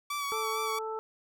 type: tone with vibrato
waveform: sawtooth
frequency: 1145 Hz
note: D6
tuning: 44 cents flat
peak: -28 dBFS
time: 0.1-0.79 s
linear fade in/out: 5 ms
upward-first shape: sine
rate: 4.4 Hz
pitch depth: 33 cents each way
type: harmonic tone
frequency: 440 Hz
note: A4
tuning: in tune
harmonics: 1 / 2 / 3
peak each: -35 / -38 / -40 dBFS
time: 0.32-0.99 s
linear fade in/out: 0 ms
effects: none